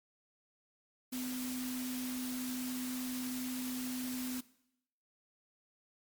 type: tone in noise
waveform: sine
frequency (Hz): 253.3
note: B3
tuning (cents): +44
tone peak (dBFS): -37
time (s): 1.12-4.41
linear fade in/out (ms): 10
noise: white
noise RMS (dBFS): -44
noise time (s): 1.12-4.41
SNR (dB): +4
effects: noise-tail reverb RT60 0.8 s tail -19 dB re dry + MP3 96 kbps